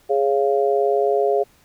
harmonic tone, 138.59 Hz, C#3, in tune, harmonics 3 / 4 / 5, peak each -18 / -22 / -21 dBFS, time 0.09-1.44 s, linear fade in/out 20 ms, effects pink hiss -56 dBFS RMS until 1.64 s

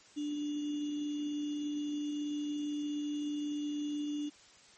sine tone with sample-and-hold, 294.6 Hz, D4, 6 cents sharp, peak -33 dBFS, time 0.16-4.3 s, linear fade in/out 20 ms, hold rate 3150 Hz, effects white hiss -59 dBFS RMS until 4.77 s + MP3 32 kbps

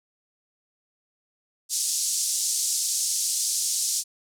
pink band-pass noise, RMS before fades -26 dBFS, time 1.69-4.04 s, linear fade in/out 50 ms, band 5400 to 9800 Hz, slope 24 dB/octave, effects none

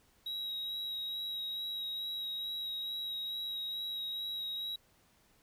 triangle tone with vibrato, 3836 Hz, A#7, 49 cents sharp, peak -35 dBFS, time 0.26-4.76 s, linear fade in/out 5 ms, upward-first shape sine, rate 2.3 Hz, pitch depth 14 cents each way, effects pink hiss -68 dBFS RMS until 5.42 s

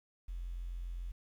triangle tone, 43.65 Hz, F1, in tune, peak -34 dBFS, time 0.28-1.12 s, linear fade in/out 10 ms, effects tanh soft clip ceiling -36 dBFS + 11-bit

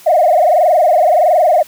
sine tone with frequency modulation, 668 Hz, E5, 23 cents sharp, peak -6 dBFS, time 0.06-1.63 s, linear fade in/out 10 ms, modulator 21.5 Hz, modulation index 3.2, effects tanh soft clip ceiling -2 dBFS + white hiss -40 dBFS RMS until 1.67 s

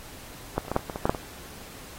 clicks, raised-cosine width 1 ms, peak -10 / -30 / -24 / -14 / -7 / -29 / -19 / -18 / -8 / -7 / -18 dBFS, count 11, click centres 0.58 / 0.651 / 0.682 / 0.716 / 0.764 / 0.794 / 0.898 / 0.959 / 1.055 / 1.095 / 1.148 s, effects pink hiss -45 dBFS RMS until 1.98 s + AAC 48 kbps

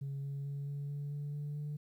sine tone with pitch steps, 138.59 / 139.88 / 141.18 / 142.49 / 143.81 / 145.14 / 146.49 / 147.85 Hz, C#3 / C#3 / C#3 / C#3 / D3 / D3 / D3 / D3, 0 / +16 / +32 / +48 / -36 / -20 / -4 / +12 cents, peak -35 dBFS, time 0.01-1.77 s, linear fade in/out 10 ms, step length 220 ms, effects tanh soft clip ceiling -35 dBFS + 12-bit

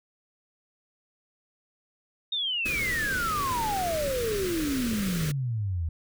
sine exponential sweep, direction down, 3729 to 77.78 Hz, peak -26 dBFS, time 2.32-5.89 s, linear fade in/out 5 ms
pink band-stop noise, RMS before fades -34 dBFS, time 2.65-5.32 s, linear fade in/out 10 ms, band 560 to 1200 Hz, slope 48 dB/octave
effects none

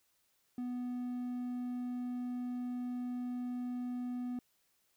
triangle tone, 246.9 Hz, B3, in tune, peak -34 dBFS, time 0.58-4.39 s, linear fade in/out 2 ms, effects white hiss -75 dBFS RMS until 4.96 s

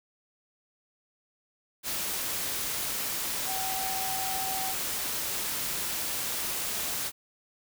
sine tone in noise, 764 Hz, G5, 45 cents flat, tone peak -34 dBFS, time 3.45-4.75 s, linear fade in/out 50 ms, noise white, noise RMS -32 dBFS, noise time 1.83-7.12 s, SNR -5 dB, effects none

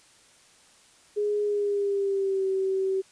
sine tone with pitch glide, 415.3 to 383 Hz, G#4 to G4, 0 to -40 cents, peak -23 dBFS, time 1.16-3.02 s, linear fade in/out 20 ms, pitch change -140 cents, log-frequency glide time 1.43-2.46 s, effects white hiss -57 dBFS RMS until 3.11 s + resampled to 22050 Hz

